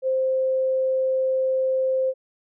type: tone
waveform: sine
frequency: 523.3 Hz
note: C5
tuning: in tune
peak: -19 dBFS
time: 0.02-2.14 s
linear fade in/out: 50 ms
effects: none